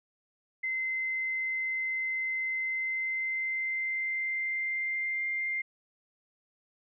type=tone with pitch glide; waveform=sine; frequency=2064 to 2103 Hz; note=C7 to C7; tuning=-24 to +8 cents; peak=-29 dBFS; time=0.63-5.62 s; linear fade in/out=10 ms; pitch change=+32 cents; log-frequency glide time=2.56-5.49 s; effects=none